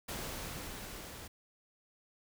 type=noise with level ramp; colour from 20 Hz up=pink; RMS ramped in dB=-40 to -48 dBFS; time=0.08-1.28 s; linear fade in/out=10 ms; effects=none